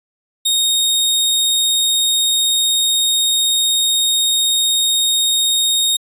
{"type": "tone", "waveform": "sawtooth", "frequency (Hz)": 3721, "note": "A#7", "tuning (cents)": -4, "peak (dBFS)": -10, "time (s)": [0.45, 5.97], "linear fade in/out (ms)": 10, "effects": ["resampled to 32000 Hz"]}